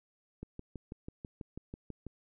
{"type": "click train", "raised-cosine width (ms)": 3, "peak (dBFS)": -29, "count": 11, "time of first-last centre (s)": [0.43, 2.067], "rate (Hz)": 6.11, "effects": []}